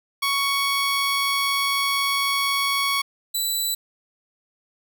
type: tone pair in turn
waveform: 15% pulse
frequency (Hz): 1114 / 3970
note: C#6 / B7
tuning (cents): +8 / +8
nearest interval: octave + minor seventh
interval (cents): 2200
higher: second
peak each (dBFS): -14 / -15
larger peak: first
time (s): 0.22-3.02 / 3.34-3.75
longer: first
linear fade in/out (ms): 10
effects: none